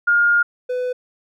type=tone pair in turn; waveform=sine / triangle; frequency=1417 / 500 Hz; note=F6 / B4; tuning=+25 / +21 cents; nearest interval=octave + tritone; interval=1804 cents; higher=first; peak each=-12 / -18 dBFS; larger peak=first; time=0.07-0.43 / 0.69-0.93 s; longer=first; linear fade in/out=10 ms; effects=none